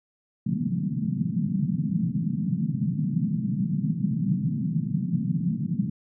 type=band-pass noise; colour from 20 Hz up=white; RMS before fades=-26 dBFS; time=0.46-5.9 s; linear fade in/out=5 ms; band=130 to 220 Hz; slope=48 dB/octave; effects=none